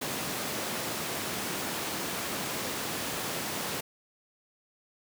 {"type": "high-pass noise", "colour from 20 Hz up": "pink", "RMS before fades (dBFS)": -34, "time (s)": [0.01, 3.81], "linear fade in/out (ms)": 10, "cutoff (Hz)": 180, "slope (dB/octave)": 12, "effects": []}